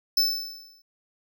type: tone with exponential decay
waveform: square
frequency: 5274 Hz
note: E8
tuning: in tune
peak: -17 dBFS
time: 0.17-0.82 s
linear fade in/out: 5 ms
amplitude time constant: 140 ms
effects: none